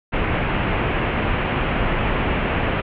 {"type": "low-pass noise", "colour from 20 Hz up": "pink", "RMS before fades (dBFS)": -21, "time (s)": [0.12, 2.82], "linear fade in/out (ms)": 20, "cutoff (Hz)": 2900, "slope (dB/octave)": 48, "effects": []}